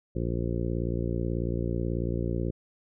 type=harmonic tone; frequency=58.27 Hz; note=A#1; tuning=in tune; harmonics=1 / 2 / 3 / 4 / 5 / 6 / 7 / 8 / 9; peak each=-32 / -32 / -34 / -38 / -38 / -35 / -39 / -42 / -41 dBFS; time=0.15-2.51 s; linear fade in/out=10 ms; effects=none